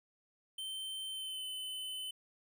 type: tone with pitch glide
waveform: square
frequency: 3103 to 3034 Hz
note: G7 to F#7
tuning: -18 to +43 cents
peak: -40 dBFS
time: 0.58-2.11 s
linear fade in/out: 5 ms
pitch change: -39 cents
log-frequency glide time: 1.09-1.45 s
effects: none